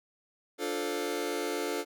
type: chord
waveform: sawtooth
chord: D minor seventh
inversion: none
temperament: just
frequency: 293.7 / 352.4 / 440.5 / 528.6 Hz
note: D4 / F4 / A4 / C5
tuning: 0 / +16 / +2 / +18 cents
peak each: -33 / -32 / -30 / -35 dBFS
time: 0.58-1.85 s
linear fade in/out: 50 ms
effects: none